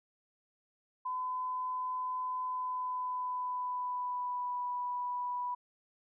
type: tone with pitch glide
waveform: sine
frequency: 1012 to 984.3 Hz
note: B5 to B5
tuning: +42 to -6 cents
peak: -33 dBFS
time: 1.05-5.55 s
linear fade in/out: 10 ms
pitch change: -48 cents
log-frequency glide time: 2.44-4.65 s
effects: none